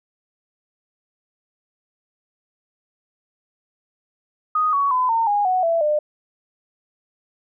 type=tone with pitch steps; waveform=sine; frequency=1244.5 / 1121.6 / 1010.8 / 911 / 821.1 / 740 / 666.9 / 601.1 Hz; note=D#6 / C#6 / B5 / A#5 / G#5 / F#5 / E5 / D5; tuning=0 / +20 / +40 / -40 / -20 / 0 / +20 / +40 cents; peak=-16 dBFS; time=4.55-5.99 s; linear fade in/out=5 ms; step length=180 ms; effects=none

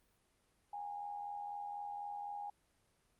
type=tone with amplitude modulation; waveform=sine; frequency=819 Hz; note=G#5; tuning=24 cents flat; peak=-39 dBFS; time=0.73-2.5 s; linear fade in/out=5 ms; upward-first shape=sine; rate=84 Hz; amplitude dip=50%; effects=pink hiss -75 dBFS RMS until 3.19 s + Opus 32 kbps

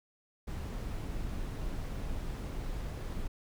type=noise; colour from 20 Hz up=brown; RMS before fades=-37 dBFS; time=0.47-3.28 s; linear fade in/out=10 ms; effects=none

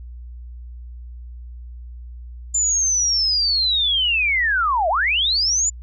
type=linear two-way sweep; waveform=sine; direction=down then up; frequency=7170 to 611 to 7170 Hz; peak=-16 dBFS; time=2.54-5.7 s; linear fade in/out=10 ms; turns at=4.89 s; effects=added 60 Hz sine -33 dBFS peak until 5.82 s

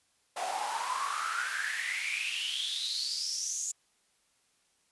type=noise with high-pass filter sweep; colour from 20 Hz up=pink; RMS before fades=-34 dBFS; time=0.36-3.72 s; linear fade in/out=10 ms; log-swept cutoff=690 to 7100 Hz; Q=9.8; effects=white hiss -71 dBFS RMS until 4.91 s + resampled to 24000 Hz

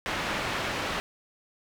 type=low-pass noise; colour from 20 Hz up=white; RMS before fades=-31 dBFS; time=0.06-1 s; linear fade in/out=0 ms; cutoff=2300 Hz; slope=12 dB/octave; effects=none

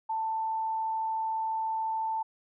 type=tone; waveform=sine; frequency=887 Hz; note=A5; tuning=14 cents sharp; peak=-28 dBFS; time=0.09-2.23 s; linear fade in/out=10 ms; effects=none

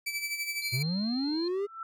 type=tone with tremolo; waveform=sawtooth; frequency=2314 Hz; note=D7; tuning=26 cents flat; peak=-26 dBFS; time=0.06-0.83 s; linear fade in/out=10 ms; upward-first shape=sine; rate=12 Hz; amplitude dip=60%
type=tone; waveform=sine; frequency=4186 Hz; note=C8; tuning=in tune; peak=-36 dBFS; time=0.62-1.48 s; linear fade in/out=2 ms
type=linear sweep; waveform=triangle; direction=up; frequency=116.3 to 413.7 Hz; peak=-26 dBFS; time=0.72-1.67 s; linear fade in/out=20 ms
type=tone with exponential growth; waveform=sine; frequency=1333 Hz; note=E6; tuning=19 cents sharp; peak=-33 dBFS; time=1.51-1.83 s; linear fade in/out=2 ms; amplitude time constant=69 ms
effects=none

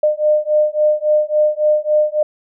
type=beating tone pair; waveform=sine; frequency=604 / 607.6 Hz; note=D5 / D#5; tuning=+48 / -41 cents; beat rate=3.6 Hz; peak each=-15 dBFS; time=0.03-2.23 s; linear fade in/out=5 ms; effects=none

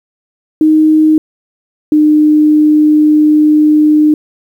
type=tone pair in turn; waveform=sine; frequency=311.1 / 303.6 Hz; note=D#4 / D#4; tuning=0 / -42 cents; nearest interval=unison; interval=42 cents; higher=first; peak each=-4 dBFS; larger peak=neither; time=0.61-1.18 / 1.92-4.14 s; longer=second; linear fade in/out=2 ms; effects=7-bit

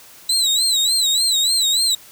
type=tone with vibrato; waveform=30% pulse; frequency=3951 Hz; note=B7; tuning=in tune; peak=-12 dBFS; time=0.29-1.95 s; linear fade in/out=5 ms; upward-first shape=sine; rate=3.4 Hz; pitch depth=110 cents each way; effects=white hiss -44 dBFS RMS until 2.11 s

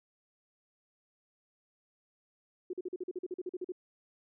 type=tone bursts; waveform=sine; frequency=363.2 Hz; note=F#4; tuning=32 cents flat; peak=-34 dBFS; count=14; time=2.7-3.721 s; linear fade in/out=5 ms; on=33 ms; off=43 ms; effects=none

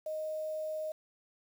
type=tone with quantisation; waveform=sine; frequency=622.3 Hz; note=D#5; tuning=in tune; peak=-34 dBFS; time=0.06-0.92 s; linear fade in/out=5 ms; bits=9; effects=none

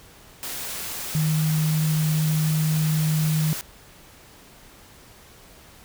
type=tone in noise; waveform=sine; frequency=155.56 Hz; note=D#3; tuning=in tune; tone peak=-19 dBFS; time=1.15-3.53 s; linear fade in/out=0 ms; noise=white; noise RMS=-32 dBFS; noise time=0.43-3.61 s; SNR=+10 dB; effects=pink hiss -49 dBFS RMS until 5.84 s

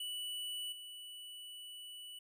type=tone with level steps; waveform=square; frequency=2960 Hz; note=F#7; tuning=in tune; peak=-40 / -48 dBFS; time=0-2.19 s; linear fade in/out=5 ms; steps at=0.72 s; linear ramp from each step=5 ms; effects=none

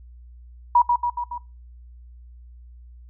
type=tone with echo; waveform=sine; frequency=963 Hz; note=B5; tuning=44 cents flat; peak=-11 dBFS; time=0.75-0.82 s; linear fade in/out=5 ms; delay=140 ms; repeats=4; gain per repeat=-4 dB; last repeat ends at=1.38 s; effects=noise-tail reverb RT60 0.3 s tail -22 dB re dry + added 60 Hz sine -42 dBFS peak until 3.09 s

